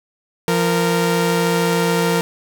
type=tone pair together; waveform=sawtooth; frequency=172.4 / 463.6 Hz; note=F3 / A#4; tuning=-22 / -10 cents; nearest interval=octave + perfect fourth; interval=1712 cents; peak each=-14 dBFS; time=0.48-2.21 s; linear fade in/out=0 ms; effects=none